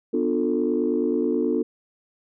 sine chord, B half-diminished seventh, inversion none, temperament just, 246.9 / 296.3 / 355.6 / 444.5 Hz, B3 / D4 / F4 / A4, 0 / +15 / +31 / +18 cents, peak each -25 dBFS, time 0.13-1.63 s, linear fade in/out 10 ms, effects tanh soft clip ceiling -11 dBFS

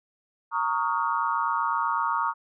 sine tone cluster, 924 / 1119 / 1247 / 1412 Hz, A#5 / C#6 / D#6 / F6, -16 / +16 / +3 / +19 cents, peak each -27 / -28 / -29 / -33 dBFS, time 0.51-2.34 s, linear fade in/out 50 ms, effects none

